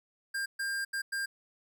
square tone bursts at uneven times, 1600 Hz, G6, 35 cents sharp, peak -32 dBFS, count 4, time 0.34-0.46 / 0.59-0.85 / 0.93-1.02 / 1.12-1.26 s, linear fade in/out 10 ms, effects none

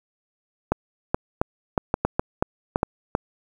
clicks, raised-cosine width 1 ms, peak -5 dBFS, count 11, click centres 0.72 / 1.145 / 1.415 / 1.778 / 1.941 / 2.05 / 2.195 / 2.425 / 2.759 / 2.831 / 3.151 s, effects 7-bit

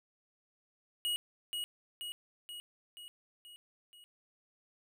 square tone with echo, 2900 Hz, F#7, 35 cents flat, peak -32 dBFS, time 1.05-1.16 s, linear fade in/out 0 ms, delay 480 ms, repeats 6, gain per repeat -4 dB, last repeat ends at 4.04 s, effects none

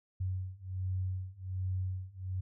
sine beating tone pair, 92.5 / 93.8 Hz, F#2 / F#2, 0 / +24 cents, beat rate 1.3 Hz, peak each -37 / -36 dBFS, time 0.2-2.41 s, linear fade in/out 10 ms, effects none

